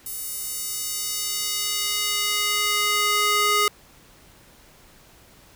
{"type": "tone with high-pass filter sweep", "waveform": "square", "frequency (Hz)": 415.3, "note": "G#4", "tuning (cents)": 0, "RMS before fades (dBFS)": -24, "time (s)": [0.06, 3.68], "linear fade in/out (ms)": 2, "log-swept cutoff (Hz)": [11000, 970], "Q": 0.86, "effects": ["pink hiss -52 dBFS RMS until 5.55 s"]}